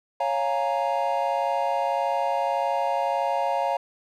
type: chord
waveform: triangle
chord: Bb minor seventh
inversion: first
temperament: equal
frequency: 554.4 / 698.5 / 830.6 / 932.3 Hz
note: Db5 / F5 / Ab5 / Bb5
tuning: 0 / 0 / 0 / 0 cents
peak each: -26 / -25 / -27 / -26 dBFS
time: 0.2-3.77 s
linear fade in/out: 5 ms
effects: none